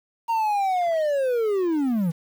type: linear sweep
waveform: triangle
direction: down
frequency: 932.3 to 155.56 Hz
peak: -18 dBFS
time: 0.28-2.12 s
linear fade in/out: 20 ms
effects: 8-bit